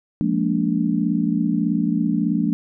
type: chord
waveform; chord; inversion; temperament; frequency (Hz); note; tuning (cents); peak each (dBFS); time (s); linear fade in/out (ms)
sine; Bb dominant seventh; second; just; 174.81 / 209.8 / 233.1 / 291.4; F3 / Ab3 / Bb3 / D4; +2 / +18 / 0 / -13; -23; 0.21-2.53; 0
effects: none